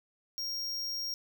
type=tone; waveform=square; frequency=5580 Hz; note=F8; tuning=2 cents flat; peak=-34 dBFS; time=0.38-1.14 s; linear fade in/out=0 ms; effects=12-bit